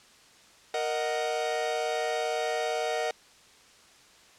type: chord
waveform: 45% pulse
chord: D# minor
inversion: second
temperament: equal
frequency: 466.2 / 622.3 / 740 Hz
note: A#4 / D#5 / F#5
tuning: 0 / 0 / 0 cents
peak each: -32 dBFS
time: 0.74-3.11 s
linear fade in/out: 2 ms
effects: white hiss -56 dBFS RMS until 4.38 s + low-pass 7000 Hz 12 dB/octave